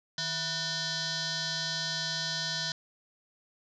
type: tone with frequency modulation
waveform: sine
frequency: 157.1 Hz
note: D#3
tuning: 17 cents sharp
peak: -30 dBFS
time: 0.18-2.72 s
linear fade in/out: 2 ms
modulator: 821 Hz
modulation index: 6.5
effects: none